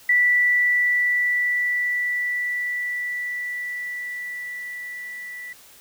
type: tone with level ramp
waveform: sine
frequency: 1965 Hz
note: B6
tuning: 9 cents flat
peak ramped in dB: -14 to -33 dBFS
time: 0.09-5.53 s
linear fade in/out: 5 ms
effects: white hiss -49 dBFS RMS until 5.8 s